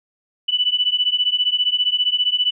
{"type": "beating tone pair", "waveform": "sine", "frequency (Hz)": [2967, 2982], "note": ["F#7", "F#7"], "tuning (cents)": [4, 13], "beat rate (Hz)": 15, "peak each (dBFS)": -19, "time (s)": [0.48, 2.51], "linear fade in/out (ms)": 10, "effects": []}